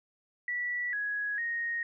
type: tone with pitch steps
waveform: sine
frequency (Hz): 1950 / 1669 / 1866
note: B6 / G#6 / A#6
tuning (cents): -23 / +8 / +1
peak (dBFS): -30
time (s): 0.48-1.83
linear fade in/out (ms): 2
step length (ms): 450
effects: none